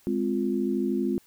sine chord, F minor, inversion first, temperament equal with one note detuned, 207.7 / 260.7 / 349.2 Hz, Ab3 / C4 / F4, 0 / -6 / 0 cents, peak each -28 dBFS, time 0.07-1.18 s, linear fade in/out 0 ms, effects white hiss -60 dBFS RMS until 1.26 s

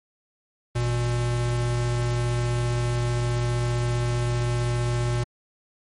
square tone pair together, 53.65 / 120.1 Hz, A1 / B2, -43 / -48 cents, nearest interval octave + major second, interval 1395 cents, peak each -32 / -23 dBFS, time 0.75-5.24 s, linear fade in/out 10 ms, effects MP3 48 kbps

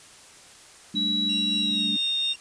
sine chord, G suspended second, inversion none, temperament equal, 196 / 220 / 293.7 Hz, G3 / A3 / D4, 0 / 0 / 0 cents, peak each -32 / -32 / -34 dBFS, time 0.94-1.97 s, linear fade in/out 5 ms
sine tone with pitch glide, 3900 to 3681 Hz, B7 to A#7, -23 to -23 cents, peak -23 dBFS, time 0.95-2.34 s, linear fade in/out 20 ms, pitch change -100 cents, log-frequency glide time 1.6-1.93 s
sawtooth tone with tremolo, 2773 Hz, F7, 13 cents flat, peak -30 dBFS, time 1.29-2.36 s, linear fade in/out 5 ms, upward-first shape sine, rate 4.3 Hz, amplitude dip 45%
effects white hiss -49 dBFS RMS until 2.4 s + resampled to 22050 Hz

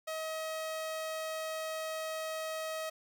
sawtooth tone, 635 Hz, D#5, 35 cents sharp, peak -32 dBFS, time 0.07-2.9 s, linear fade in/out 10 ms, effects none

